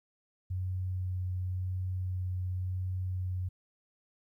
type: tone with vibrato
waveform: sine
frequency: 92 Hz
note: F#2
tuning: 9 cents flat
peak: -31 dBFS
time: 0.5-3.49 s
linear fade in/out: 10 ms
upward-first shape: sine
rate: 0.93 Hz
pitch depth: 9 cents each way
effects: 12-bit